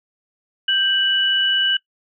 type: tone pair together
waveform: sine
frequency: 1568.8 / 2955 Hz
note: G6 / F#7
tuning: +1 / -3 cents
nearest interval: major seventh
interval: 1096 cents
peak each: -21 / -16 dBFS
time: 0.68-1.77 s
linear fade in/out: 5 ms
effects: noise-tail reverb RT60 0.1 s tail -22 dB re dry